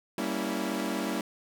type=chord; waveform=sawtooth; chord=G diminished seventh; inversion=none; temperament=equal with one note detuned; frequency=196 / 233.1 / 281.5 / 329.6 Hz; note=G3 / Bb3 / Db4 / Fb4; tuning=0 / 0 / +27 / 0 cents; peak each=-31 dBFS; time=0.18-1.21 s; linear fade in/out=2 ms; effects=none